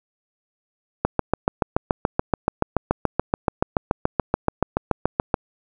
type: click train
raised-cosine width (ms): 1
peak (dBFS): -3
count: 31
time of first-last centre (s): 1.05-5.342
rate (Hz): 6.99
effects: none